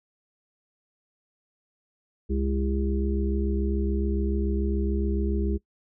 harmonic tone with a mistuned harmonic, 67 Hz, C2, 42 cents sharp, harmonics 1 / 3 / 5 / 6, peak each -25 / -30 / -32 / -33 dBFS, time 2.29-5.58 s, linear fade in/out 20 ms, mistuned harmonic 3, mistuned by +27 cents, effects noise-tail reverb RT60 0.1 s tail -21 dB re dry

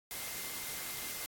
sine tone in noise, 2093 Hz, C7, in tune, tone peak -51 dBFS, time 0.11-1.26 s, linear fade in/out 0 ms, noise white, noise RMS -41 dBFS, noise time 0.11-1.26 s, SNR -13 dB, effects AAC 64 kbps

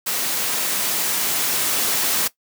white noise with level ramp, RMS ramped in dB -23 to -20 dBFS, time 0.06-2.28 s, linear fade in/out 10 ms, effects noise-tail reverb RT60 0.1 s tail -17 dB re dry + high-pass 150 Hz 12 dB/octave

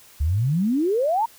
sine exponential sweep, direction up, 68 to 957 Hz, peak -18 dBFS, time 0.2-1.26 s, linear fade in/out 10 ms, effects white hiss -50 dBFS RMS until 1.38 s

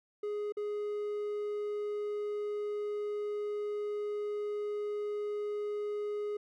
triangle tone with dropouts, 416.1 Hz, G#4, 3 cents sharp, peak -31 dBFS, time 0.23-6.37 s, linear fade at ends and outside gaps 5 ms, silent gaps 0.523-0.569 s, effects none

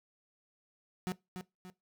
35% pulse tone with echo, 183.2 Hz, F#3, 17 cents flat, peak -31 dBFS, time 1.07-1.12 s, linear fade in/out 0 ms, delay 290 ms, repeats 2, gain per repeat -7 dB, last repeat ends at 1.7 s, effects noise-tail reverb RT60 0.2 s tail -20 dB re dry

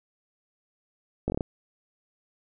slowing click train, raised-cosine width 2 ms, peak -14 dBFS, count 6, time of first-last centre 1.28-1.408 s, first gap 19 ms, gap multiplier 1.15, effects none

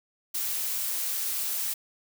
blue noise, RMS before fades -30 dBFS, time 0.34-1.74 s, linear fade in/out 10 ms, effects none

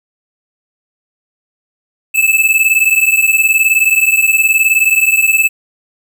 square beating tone pair, 2610 / 2629 Hz, E7 / E7, -18 / -5 cents, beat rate 19 Hz, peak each -12 dBFS, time 2.14-5.49 s, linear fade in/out 20 ms, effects 8-bit

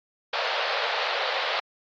pink band-pass noise, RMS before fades -28 dBFS, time 0.33-1.6 s, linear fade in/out 5 ms, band 500 to 4600 Hz, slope 48 dB/octave, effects AAC 32 kbps

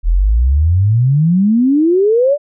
sine exponential sweep, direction up, 38.89 to 600 Hz, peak -8 dBFS, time 0.03-2.38 s, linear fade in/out 50 ms, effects none

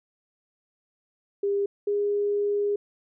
sine tone pair in turn, 401.5 / 409.2 Hz, G4 / G#4, +41 / -26 cents, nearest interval unison, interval 33 cents, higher second, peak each -22 dBFS, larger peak neither, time 1.43-1.66 / 1.87-2.76 s, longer second, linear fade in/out 5 ms, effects none

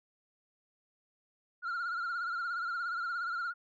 sine tone with vibrato, 1396.9 Hz, F6, in tune, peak -30 dBFS, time 1.62-3.54 s, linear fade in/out 50 ms, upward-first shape triangle, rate 17 Hz, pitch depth 86 cents each way, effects tanh soft clip ceiling -32 dBFS

